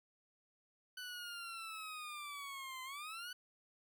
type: linear two-way sweep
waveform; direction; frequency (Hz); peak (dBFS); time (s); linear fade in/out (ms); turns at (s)
20% pulse; down then up; 1501 to 1025 to 1501; -40; 0.97-3.33; 5; 2.83
effects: none